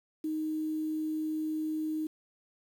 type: tone with quantisation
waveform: sine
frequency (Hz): 311.1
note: D#4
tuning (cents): 0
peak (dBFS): -30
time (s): 0.24-2.07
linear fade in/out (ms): 5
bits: 9
effects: none